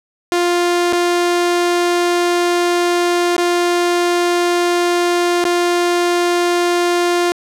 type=tone with dropouts; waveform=sawtooth; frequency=350 Hz; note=F4; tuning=4 cents sharp; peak=-9 dBFS; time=0.32-7.32 s; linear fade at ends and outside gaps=0 ms; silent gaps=0.926-0.931 / 3.365-3.381 / 5.441-5.452 s; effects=low-pass 10000 Hz 12 dB/octave